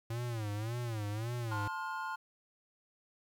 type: tone with vibrato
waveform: square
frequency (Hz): 111.9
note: A2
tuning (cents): +30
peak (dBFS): -36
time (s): 0.1-1.68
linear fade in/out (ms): 5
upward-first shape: sine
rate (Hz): 1.8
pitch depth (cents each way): 150
type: chord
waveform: triangle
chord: F major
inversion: first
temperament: equal with one note detuned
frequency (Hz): 880 / 1046.5 / 1423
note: A5 / C6 / F6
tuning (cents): 0 / 0 / +32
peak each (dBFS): -39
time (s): 1.51-2.16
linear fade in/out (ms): 10
effects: 11-bit